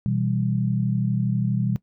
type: chord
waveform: sine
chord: E minor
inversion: second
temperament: equal with one note detuned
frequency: 123.47 / 163.68 / 196 Hz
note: B2 / E3 / G3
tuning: 0 / -12 / 0 cents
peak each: -23 / -27 / -25 dBFS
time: 0.06-1.76 s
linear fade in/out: 0 ms
effects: noise-tail reverb RT60 0.1 s tail -19 dB re dry